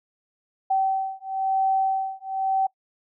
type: beating tone pair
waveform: sine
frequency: 769 / 770 Hz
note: G5 / G5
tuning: -33 / -31 cents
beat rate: 1 Hz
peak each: -24 dBFS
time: 0.7-2.67 s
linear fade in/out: 10 ms
effects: noise-tail reverb RT60 0.1 s tail -22 dB re dry